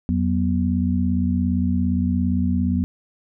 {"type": "tone cluster", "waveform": "sine", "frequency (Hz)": [85.1, 186.6, 244], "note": ["F2", "F#3", "B3"], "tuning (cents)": [-44, 15, -21], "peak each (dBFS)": -22, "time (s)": [0.09, 2.84], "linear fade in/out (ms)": 0, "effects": []}